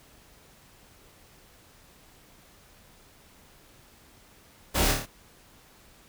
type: noise with echo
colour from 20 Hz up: pink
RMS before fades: -26 dBFS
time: 4.74-4.93 s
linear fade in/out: 20 ms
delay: 27 ms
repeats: 5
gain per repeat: -3 dB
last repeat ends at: 5.065 s
effects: pink hiss -56 dBFS RMS until 6.08 s